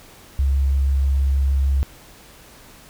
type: tone with vibrato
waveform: sine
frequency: 68.3 Hz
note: C#2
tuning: 25 cents flat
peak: -15 dBFS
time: 0.39-1.83 s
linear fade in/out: 0 ms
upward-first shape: triangle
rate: 6.4 Hz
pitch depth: 11 cents each way
effects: pink hiss -46 dBFS RMS until 2.89 s